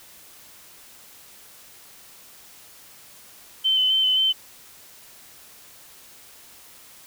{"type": "tone with vibrato", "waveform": "sine", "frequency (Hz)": 3062, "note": "G7", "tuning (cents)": -41, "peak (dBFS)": -17, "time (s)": [3.64, 4.33], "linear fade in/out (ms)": 20, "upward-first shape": "square", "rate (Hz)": 3.8, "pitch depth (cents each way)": 15, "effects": ["white hiss -48 dBFS RMS until 7.06 s"]}